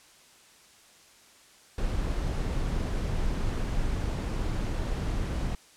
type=noise; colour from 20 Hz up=brown; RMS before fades=-29 dBFS; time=1.78-5.55 s; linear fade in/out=2 ms; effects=white hiss -56 dBFS RMS until 5.76 s + low-pass 9000 Hz 12 dB/octave